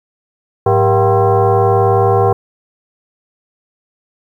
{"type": "tone with frequency modulation", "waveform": "sine", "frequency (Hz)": 185, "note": "F#3", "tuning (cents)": 0, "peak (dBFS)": -8, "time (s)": [0.66, 2.33], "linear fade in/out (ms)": 5, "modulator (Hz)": 291, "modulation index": 2.6, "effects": ["8-bit"]}